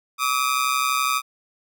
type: ring-modulated tone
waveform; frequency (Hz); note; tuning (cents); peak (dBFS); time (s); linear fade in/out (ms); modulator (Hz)
sawtooth; 1213; D#6; -44; -13; 0.18-1.22; 50; 65.9
effects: none